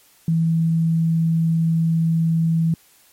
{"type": "tone", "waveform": "sine", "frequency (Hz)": 163.8, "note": "E3", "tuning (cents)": -11, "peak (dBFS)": -15, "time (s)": [0.28, 2.74], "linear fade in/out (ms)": 2, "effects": ["white hiss -54 dBFS RMS until 3.12 s", "MP3 64 kbps"]}